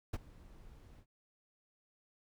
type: noise with ADSR envelope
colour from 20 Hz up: brown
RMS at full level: -32 dBFS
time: 0.13-1.06 s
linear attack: 11 ms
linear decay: 30 ms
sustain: -24 dB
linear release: 78 ms
effects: none